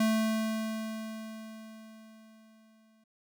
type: tone with exponential decay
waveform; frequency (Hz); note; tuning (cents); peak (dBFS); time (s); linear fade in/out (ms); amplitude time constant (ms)
square; 220; A3; 0; -24; 0-3.04; 5; 660
effects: none